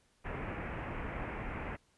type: low-pass noise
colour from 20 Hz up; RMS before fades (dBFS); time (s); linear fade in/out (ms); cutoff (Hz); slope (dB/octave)
pink; -40; 0.24-1.77; 20; 2500; 48
effects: pink hiss -71 dBFS RMS until 1.97 s + resampled to 24000 Hz